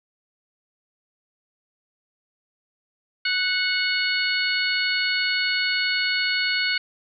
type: harmonic tone with a mistuned harmonic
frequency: 731 Hz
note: F#5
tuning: 21 cents flat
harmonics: 2 / 3 / 4 / 5 / 6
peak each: -26 / -25 / -29 / -35 / -26 dBFS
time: 3.25-6.78 s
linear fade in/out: 5 ms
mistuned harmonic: 2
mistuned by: +30 cents
effects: none